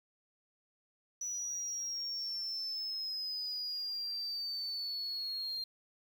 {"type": "exponential sweep", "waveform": "sine", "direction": "down", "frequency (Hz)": [5920, 4186], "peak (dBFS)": -34, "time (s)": [1.21, 5.64], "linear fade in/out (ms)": 5, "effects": ["tanh soft clip ceiling -34 dBFS", "10-bit"]}